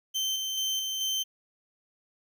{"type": "tone with tremolo", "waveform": "30% pulse", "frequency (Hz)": 3104, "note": "G7", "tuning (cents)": -18, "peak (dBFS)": -24, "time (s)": [0.14, 1.24], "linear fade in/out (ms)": 20, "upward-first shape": "square", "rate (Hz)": 2.3, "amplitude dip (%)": 30, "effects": []}